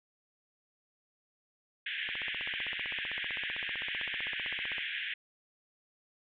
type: band-pass noise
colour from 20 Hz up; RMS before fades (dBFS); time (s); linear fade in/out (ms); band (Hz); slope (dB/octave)
pink; -37; 1.86-5.14; 5; 1600 to 3400; 96
type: click train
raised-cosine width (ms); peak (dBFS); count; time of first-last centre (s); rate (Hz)
0.5; -28; 43; 2.09-4.782; 15.6
effects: none